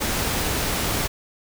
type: noise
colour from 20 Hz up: pink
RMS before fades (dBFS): -24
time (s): 0-1.08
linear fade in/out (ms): 20
effects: none